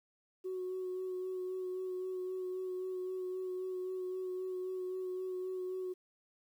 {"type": "tone with vibrato", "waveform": "sine", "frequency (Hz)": 370, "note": "F#4", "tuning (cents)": 0, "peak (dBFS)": -35, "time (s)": [0.44, 5.94], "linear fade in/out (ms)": 20, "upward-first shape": "sine", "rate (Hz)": 3.8, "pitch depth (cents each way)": 18, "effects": ["tanh soft clip ceiling -33 dBFS", "11-bit"]}